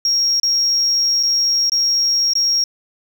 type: tone with dropouts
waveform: sine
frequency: 5588 Hz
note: F8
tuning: in tune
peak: -12 dBFS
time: 0.05-2.64 s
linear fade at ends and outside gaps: 2 ms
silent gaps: 0.399-0.431 / 1.229-1.233 / 1.697-1.719 / 2.335-2.353 s
effects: tanh soft clip ceiling -10 dBFS + 7-bit

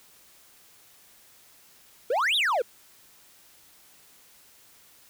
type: exponential two-way sweep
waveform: triangle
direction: up then down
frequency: 440 to 3951 to 440 Hz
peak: -20 dBFS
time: 2.1-2.62 s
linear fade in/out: 5 ms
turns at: 2.36 s
effects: white hiss -56 dBFS RMS until 5.09 s

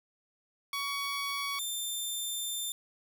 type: tone pair in turn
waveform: 15% pulse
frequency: 1124 / 3580 Hz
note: C#6 / A7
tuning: +24 / +29 cents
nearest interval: octave + minor sixth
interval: 2005 cents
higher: second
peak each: -26 dBFS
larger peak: neither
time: 0.73-1.59 / 1.59-2.72 s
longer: second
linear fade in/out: 2 ms
effects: 9-bit

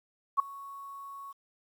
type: tone with ADSR envelope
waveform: sine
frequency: 1109 Hz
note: C#6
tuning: in tune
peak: -18 dBFS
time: 0.37-1.33 s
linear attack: 26 ms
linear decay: 6 ms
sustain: -23 dB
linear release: 19 ms
effects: 10-bit

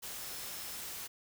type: tone in noise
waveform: sine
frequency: 5274 Hz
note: E8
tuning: in tune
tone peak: -52 dBFS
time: 0.2-0.77 s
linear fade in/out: 20 ms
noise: white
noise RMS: -43 dBFS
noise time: 0.02-1.08 s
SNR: -12 dB
effects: none

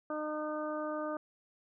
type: harmonic tone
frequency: 304.7 Hz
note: D#4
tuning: 36 cents flat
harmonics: 1 / 2 / 3 / 4 / 5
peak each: -39 / -37 / -46 / -41 / -48 dBFS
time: 0.1-1.17 s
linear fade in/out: 2 ms
effects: none

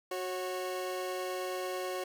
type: tone pair together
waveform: 30% pulse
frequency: 368.4 / 548 Hz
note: F#4 / C#5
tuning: -7 / -20 cents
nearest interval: perfect fifth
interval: 687 cents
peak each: -34 / -35 dBFS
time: 0.11-2.04 s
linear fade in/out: 5 ms
effects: none

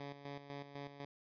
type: tone with tremolo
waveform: 10% pulse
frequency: 141.7 Hz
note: C#3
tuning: 38 cents sharp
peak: -36 dBFS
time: 0-1.05 s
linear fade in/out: 2 ms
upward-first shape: square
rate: 4 Hz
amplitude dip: 65%
effects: resampled to 11025 Hz

